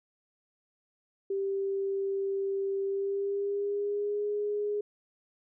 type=tone with pitch glide; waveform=sine; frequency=392 to 414.4 Hz; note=G4 to G#4; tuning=0 to -4 cents; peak=-28 dBFS; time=1.3-4.81 s; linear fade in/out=5 ms; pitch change=+96 cents; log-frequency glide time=2.84-4.25 s; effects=none